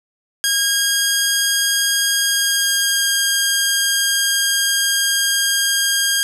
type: tone with pitch glide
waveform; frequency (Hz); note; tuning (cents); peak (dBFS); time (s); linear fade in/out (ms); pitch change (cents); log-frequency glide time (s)
10% pulse; 1627 to 1614.8; G#6 to G#6; -36 to -49; -6; 0.44-6.23; 0; -13; 2.17-3.13
effects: none